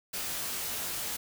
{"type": "noise with comb filter", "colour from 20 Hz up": "white", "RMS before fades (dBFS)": -35, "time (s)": [0.13, 1.17], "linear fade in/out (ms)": 10, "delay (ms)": 19, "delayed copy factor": -1, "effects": []}